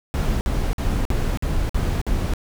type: noise bursts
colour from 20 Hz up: brown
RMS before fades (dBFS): -21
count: 7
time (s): 0.14-2.336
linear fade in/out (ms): 0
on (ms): 270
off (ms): 51
effects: none